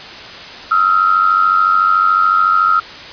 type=tone pair together; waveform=sine; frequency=1273.2 / 1367 Hz; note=D#6 / F6; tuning=+39 / -37 cents; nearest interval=minor second; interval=124 cents; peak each=-12 dBFS; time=0.71-2.8 s; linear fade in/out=5 ms; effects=white hiss -31 dBFS RMS until 3.12 s + resampled to 11025 Hz